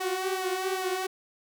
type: tone with flanger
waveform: sawtooth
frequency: 374.8 Hz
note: F#4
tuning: 22 cents sharp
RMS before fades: -30 dBFS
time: 0-1.07 s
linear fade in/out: 10 ms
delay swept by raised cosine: 1 to 7 ms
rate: 2.5 Hz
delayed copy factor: +0.6
effects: none